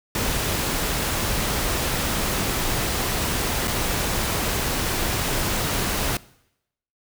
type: noise with dropouts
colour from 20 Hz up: pink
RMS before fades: -24 dBFS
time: 0.15-6.17 s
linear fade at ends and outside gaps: 2 ms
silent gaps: 3.674-3.678 s
effects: noise-tail reverb RT60 0.8 s tail -21 dB re dry